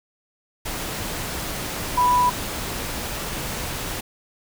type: tone in noise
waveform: sine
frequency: 987.8 Hz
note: B5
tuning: in tune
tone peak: -15 dBFS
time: 1.97-2.3 s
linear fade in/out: 10 ms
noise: pink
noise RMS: -29 dBFS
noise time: 0.65-4.01 s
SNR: +11 dB
effects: none